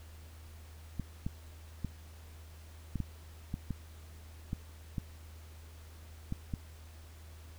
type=clicks; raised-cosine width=5 ms; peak=-22 dBFS; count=11; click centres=0.997 / 1.265 / 1.847 / 2.957 / 3.003 / 3.541 / 3.707 / 4.531 / 4.982 / 6.324 / 6.538 s; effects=added 79 Hz sine -49 dBFS peak until 7.58 s + pink hiss -59 dBFS RMS until 7.58 s